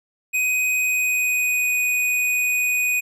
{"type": "tone with pitch glide", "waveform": "square", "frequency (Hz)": [2506, 2484], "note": ["D#7", "D#7"], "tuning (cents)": [12, -3], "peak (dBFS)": -19, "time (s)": [0.33, 3.01], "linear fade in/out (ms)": 20, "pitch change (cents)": -15, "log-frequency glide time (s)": [0.78, 1.78], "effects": []}